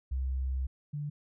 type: tone pair in turn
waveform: sine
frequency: 65.41 / 146.84 Hz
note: C2 / D3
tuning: 0 / 0 cents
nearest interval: octave + major second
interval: 1400 cents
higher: second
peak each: -29 / -33 dBFS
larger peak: first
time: 0.11-0.67 / 0.93-1.1 s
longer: first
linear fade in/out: 10 ms
effects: none